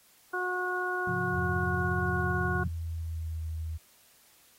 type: harmonic tone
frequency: 363.6 Hz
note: F#4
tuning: 30 cents flat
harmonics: 1 / 2 / 3 / 4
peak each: -34 / -37 / -36 / -32 dBFS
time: 0.33-2.64 s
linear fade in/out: 10 ms
type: chord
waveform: sine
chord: F minor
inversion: first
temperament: equal with one note detuned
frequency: 103.83 / 132.1 / 174.61 Hz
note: Ab2 / C3 / F3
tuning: 0 / +17 / 0 cents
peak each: -37 / -37 / -34 dBFS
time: 1.07-2.68 s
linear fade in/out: 5 ms
type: tone with pitch glide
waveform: sine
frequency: 86.9 to 80.15 Hz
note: F2 to E2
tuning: -8 to -48 cents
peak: -32 dBFS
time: 1.33-3.78 s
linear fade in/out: 20 ms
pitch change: -140 cents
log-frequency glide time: 1.83-3.43 s
effects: white hiss -61 dBFS RMS until 4.58 s + AAC 48 kbps